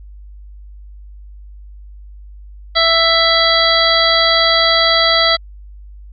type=harmonic tone; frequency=662 Hz; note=E5; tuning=7 cents sharp; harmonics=1 / 2 / 3 / 5 / 6 / 7; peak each=-17 / -17 / -17 / -17 / -17 / -17 dBFS; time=2.75-5.37 s; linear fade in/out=20 ms; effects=added 50 Hz sine -33 dBFS peak until 6.12 s